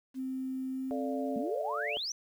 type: tone with pitch glide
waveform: sine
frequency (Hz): 261.6 to 267.1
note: C4 to C4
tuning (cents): 0 to +36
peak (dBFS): -33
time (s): 0.14-1.42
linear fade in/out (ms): 50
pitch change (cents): +36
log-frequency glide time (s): 0.7-1.27
type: chord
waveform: sine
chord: D minor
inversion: second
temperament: equal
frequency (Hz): 440 / 587.3 / 698.5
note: A4 / D5 / F5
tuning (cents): 0 / 0 / 0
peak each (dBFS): -39 / -37 / -40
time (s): 0.91-1.97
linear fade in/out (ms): 0
type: exponential sweep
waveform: sine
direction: up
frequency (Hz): 207.5 to 6080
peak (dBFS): -33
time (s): 1.36-2.12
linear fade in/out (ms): 2
effects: 10-bit